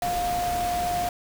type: tone in noise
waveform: sine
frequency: 707 Hz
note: F5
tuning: 21 cents sharp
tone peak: -24 dBFS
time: 0.02-1.09 s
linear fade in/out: 2 ms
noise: pink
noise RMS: -33 dBFS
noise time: 0.02-1.09 s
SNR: +6 dB
effects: none